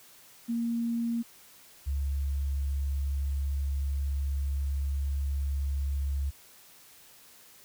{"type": "tone pair in turn", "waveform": "sine", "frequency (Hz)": [233.1, 69.62], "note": ["A#3", "C#2"], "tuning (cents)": [0, 8], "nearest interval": "octave + major sixth", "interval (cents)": 2092, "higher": "first", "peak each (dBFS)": -27, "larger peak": "neither", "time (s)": [[0.48, 1.23], [1.86, 6.31]], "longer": "second", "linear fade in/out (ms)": 20, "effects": ["white hiss -55 dBFS RMS until 7.64 s"]}